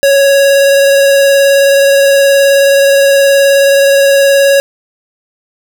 square tone with vibrato, 554.4 Hz, C#5, in tune, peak -5 dBFS, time 0.03-4.6 s, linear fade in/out 0 ms, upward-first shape square, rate 19 Hz, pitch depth 10 cents each way, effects none

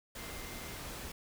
sine tone in noise, 2091 Hz, C7, 2 cents flat, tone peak -53 dBFS, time 0.18-0.77 s, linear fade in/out 5 ms, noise pink, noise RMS -44 dBFS, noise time 0.15-1.12 s, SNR -12 dB, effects none

